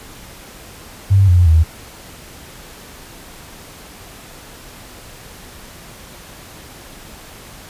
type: tone with pitch steps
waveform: sine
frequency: 97.7 / 88.56 / 80.28 Hz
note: G2 / F2 / E2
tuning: -5 / +25 / -45 cents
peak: -7 dBFS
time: 1.1-1.64 s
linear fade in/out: 20 ms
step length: 180 ms
effects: pink hiss -38 dBFS RMS until 7.69 s + resampled to 32000 Hz